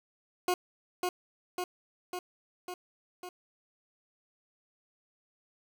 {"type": "tone with echo", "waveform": "20% pulse", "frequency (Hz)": 360, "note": "F#4", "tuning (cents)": -47, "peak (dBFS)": -21, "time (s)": [0.48, 0.54], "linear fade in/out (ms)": 2, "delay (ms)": 550, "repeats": 5, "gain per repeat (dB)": -3, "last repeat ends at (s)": 3.29, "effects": []}